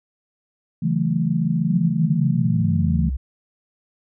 sine chord, F# minor seventh, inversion second, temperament equal, 138.59 / 164.81 / 185 / 220 Hz, C#3 / E3 / F#3 / A3, 0 / 0 / 0 / 0 cents, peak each -26 / -20 / -26 / -24 dBFS, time 0.82-3.1 s, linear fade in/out 10 ms
sine linear sweep, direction down, 185 to 61.74 Hz, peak -21 dBFS, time 1.7-3.17 s, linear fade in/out 10 ms
effects none

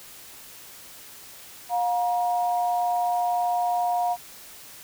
sine tone pair together, 711.7 / 950 Hz, F5 / A#5, +33 / +33 cents, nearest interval perfect fourth, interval 500 cents, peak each -22 / -29 dBFS, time 1.69-4.17 s, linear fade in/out 50 ms, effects white hiss -45 dBFS RMS until 4.83 s

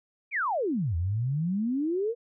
sine exponential two-way sweep, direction down then up, 2485 to 80.5 to 485.5 Hz, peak -25 dBFS, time 0.31-2.15 s, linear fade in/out 50 ms, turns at 0.96 s, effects none

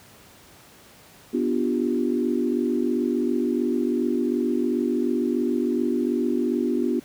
sine chord, G dominant seventh, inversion first, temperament equal, 246.9 / 293.7 / 349.2 / 392 Hz, B3 / D4 / F4 / G4, 0 / 0 / 0 / 0 cents, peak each -24 / -27 / -26 / -29 dBFS, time 1.33-7 s, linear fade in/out 10 ms, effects pink hiss -50 dBFS RMS until 7.04 s + high-pass 80 Hz 12 dB/octave

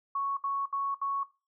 sine tone bursts, 1108.7 Hz, C#6, in tune, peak -28 dBFS, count 4, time 0.15-1.234 s, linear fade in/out 5 ms, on 220 ms, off 68 ms, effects noise-tail reverb RT60 0.3 s tail -18 dB re dry

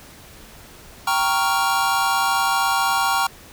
square chord, G half-diminished seventh, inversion none, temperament equal, 784 / 932.3 / 1108.7 / 1396.9 Hz, G5 / Bb5 / Db6 / F6, 0 / 0 / 0 / 0 cents, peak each -24 dBFS, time 1.07-3.27 s, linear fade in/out 5 ms, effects pink hiss -44 dBFS RMS until 3.52 s

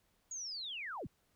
sine linear sweep, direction down, 6800 to 58.1 Hz, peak -40 dBFS, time 0.31-1.07 s, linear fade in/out 5 ms, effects pink hiss -75 dBFS RMS until 1.35 s

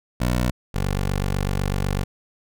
15% pulse tone pair in turn, 61 / 48 Hz, B1 / G1, -21 / -36 cents, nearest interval major third, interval 415 cents, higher first, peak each -13 / -15 dBFS, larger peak first, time 0.2-0.51 / 0.74-2.04 s, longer second, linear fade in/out 10 ms, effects none

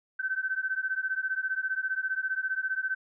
sine beating tone pair, 1528 / 1543 Hz, G6 / G6, -45 / -28 cents, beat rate 15 Hz, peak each -31 dBFS, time 0.19-2.95 s, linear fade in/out 10 ms, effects none

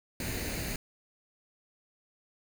pink noise with comb filter, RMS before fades -35 dBFS, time 0.2-0.76 s, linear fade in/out 2 ms, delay 0.45 ms, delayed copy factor +0.6, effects none

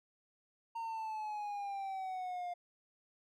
triangle exponential sweep, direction down, 922 to 702 Hz, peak -36 dBFS, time 0.75-2.54 s, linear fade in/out 10 ms, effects none

